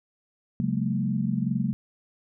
sine tone cluster, 135.4 / 181.4 / 204.3 / 226.1 Hz, C#3 / F#3 / G#3 / A3, -40 / -34 / -28 / +47 cents, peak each -29 dBFS, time 0.6-1.73 s, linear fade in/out 0 ms, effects none

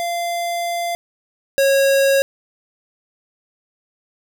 square tone pair in turn, 690 / 547.7 Hz, F5 / C#5, -21 / -21 cents, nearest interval major third, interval 400 cents, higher first, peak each -21 / -13 dBFS, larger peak second, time 0-0.95 / 1.58-2.22 s, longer first, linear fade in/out 0 ms, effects none

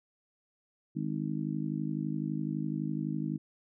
harmonic tone, 51.91 Hz, G#1, in tune, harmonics 3 / 4 / 5 / 6, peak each -35 / -36 / -37 / -38 dBFS, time 0.95-3.38 s, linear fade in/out 20 ms, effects none

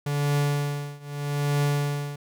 45% pulse tone with tremolo, 144.4 Hz, D3, 29 cents flat, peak -20 dBFS, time 0.06-2.16 s, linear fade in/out 5 ms, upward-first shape triangle, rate 0.8 Hz, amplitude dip 95%, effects none

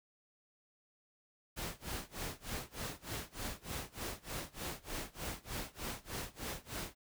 pink noise with tremolo, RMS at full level -40 dBFS, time 1.56-6.95 s, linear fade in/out 20 ms, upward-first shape sine, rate 3.3 Hz, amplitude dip 95%, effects none

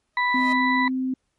sawtooth tone with exponential growth, 626 Hz, D#5, 10 cents sharp, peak -29 dBFS, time 0.13-0.53 s, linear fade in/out 5 ms, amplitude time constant 85 ms
harmonic tone, 987.8 Hz, B5, in tune, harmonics 1 / 2 / 4, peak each -22 / -22 / -34 dBFS, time 0.17-0.88 s, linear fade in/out 2 ms
sine tone with pitch glide, 256.8 to 259.3 Hz, C4 to C4, -32 to -15 cents, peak -22 dBFS, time 0.34-1.14 s, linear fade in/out 5 ms, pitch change +17 cents, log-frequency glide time 0.49-0.82 s
effects pink hiss -74 dBFS RMS until 1.38 s + MP3 48 kbps

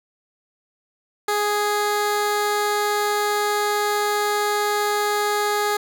15% pulse tone, 415.3 Hz, G#4, in tune, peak -13 dBFS, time 1.28-5.77 s, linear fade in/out 5 ms, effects none

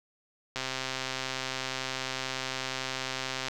click train, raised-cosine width 0.2 ms, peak -15 dBFS, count 384, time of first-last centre 0.56-3.484 s, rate 131 Hz, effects none

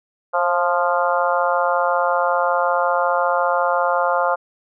harmonic tone with a mistuned harmonic, 174.61 Hz, F3, in tune, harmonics 3 / 4 / 5 / 6 / 7 / 8, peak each -21 / -22 / -23 / -24 / -24 / -25 dBFS, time 0.33-4.36 s, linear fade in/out 20 ms, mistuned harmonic 3, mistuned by +30 cents, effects none

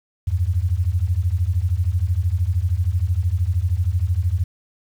sine beating tone pair, 82.41 / 95.41 Hz, E2 / G2, 0 / -46 cents, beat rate 13 Hz, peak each -20 dBFS, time 0.27-4.44 s, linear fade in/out 10 ms, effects 8-bit

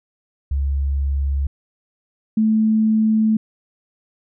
sine tone pair in turn, 69.4 / 218.5 Hz, C#2 / A3, +3 / -12 cents, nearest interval octave + minor sixth, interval 1985 cents, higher second, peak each -17 / -13 dBFS, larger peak second, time 0.51-1.47 / 2.37-3.37 s, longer second, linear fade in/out 5 ms, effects none

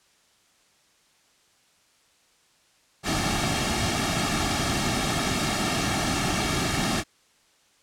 pink noise with comb filter, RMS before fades -25 dBFS, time 3.03-7.04 s, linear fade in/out 50 ms, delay 2 ms, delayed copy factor -0.7, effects white hiss -62 dBFS RMS until 7.82 s + low-pass 8000 Hz 12 dB/octave

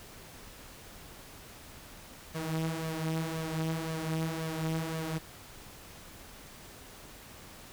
sawtooth tone with flanger, 160.7 Hz, E3, 44 cents flat, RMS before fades -34 dBFS, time 2.34-5.19 s, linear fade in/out 20 ms, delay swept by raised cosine 1.7 to 6.6 ms, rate 1.9 Hz, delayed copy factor +0.6, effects pink hiss -50 dBFS RMS until 7.72 s

